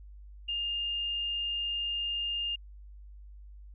sine tone, 2817 Hz, F7, 14 cents sharp, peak -30 dBFS, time 0.48-2.56 s, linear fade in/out 10 ms, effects added 50 Hz sine -46 dBFS peak until 3.74 s

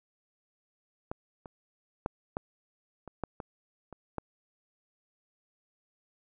clicks, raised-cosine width 1 ms, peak -21 / -30 / -16 / -18 / -29 / -18 / -24 / -30 / -19 dBFS, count 9, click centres 1.115 / 1.458 / 2.061 / 2.369 / 3.077 / 3.237 / 3.402 / 3.927 / 4.183 s, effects none

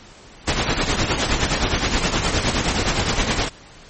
pink noise with tremolo, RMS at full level -17 dBFS, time 0.47-3.49 s, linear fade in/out 10 ms, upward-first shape triangle, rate 9.6 Hz, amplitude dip 65%, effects pink hiss -44 dBFS RMS until 3.89 s + MP3 32 kbps

